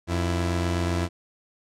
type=tone pair together; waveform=sawtooth; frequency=88 / 332.7 Hz; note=F2 / E4; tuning=+14 / +16 cents; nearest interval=octave + major seventh; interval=2302 cents; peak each=-20 / -26 dBFS; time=0.07-1.09 s; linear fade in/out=50 ms; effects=low-pass 9000 Hz 12 dB/octave